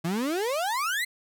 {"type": "exponential sweep", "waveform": "35% pulse", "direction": "up", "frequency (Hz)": [158.5, 2105], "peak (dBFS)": -24, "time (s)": [0.04, 1.05], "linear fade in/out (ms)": 10, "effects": []}